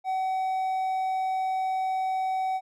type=tone; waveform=triangle; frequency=756 Hz; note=F#5; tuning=37 cents sharp; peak=-23 dBFS; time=0.04-2.61 s; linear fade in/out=50 ms; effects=none